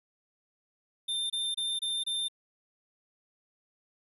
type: tone bursts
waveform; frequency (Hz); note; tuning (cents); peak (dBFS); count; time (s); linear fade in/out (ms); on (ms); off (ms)
square; 3593; A7; +36; -30; 5; 1.08-2.284; 10; 220; 26
effects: resampled to 32000 Hz + 12-bit